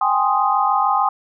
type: chord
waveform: sine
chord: Ab major seventh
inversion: third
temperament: equal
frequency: 784 / 830.6 / 1046.5 / 1244.5 Hz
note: G5 / Ab5 / C6 / Eb6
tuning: 0 / 0 / 0 / 0 cents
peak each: -20 dBFS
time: 0.01-1.09 s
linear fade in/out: 5 ms
effects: none